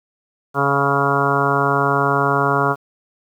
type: harmonic tone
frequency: 140 Hz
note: C#3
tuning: 18 cents sharp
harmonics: 1 / 2 / 3 / 4 / 5 / 6 / 7 / 8 / 9 / 10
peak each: -23 / -26 / -22 / -27 / -23 / -28 / -23 / -22 / -24 / -22 dBFS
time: 0.54-2.76 s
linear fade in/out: 50 ms
effects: 8-bit